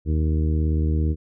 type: harmonic tone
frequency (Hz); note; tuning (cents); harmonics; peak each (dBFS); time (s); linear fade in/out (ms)
77.78; D#2; 0; 1 / 2 / 3 / 4 / 5 / 6; -19 / -27 / -32 / -30 / -36 / -38; 0.05-1.16; 50
effects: none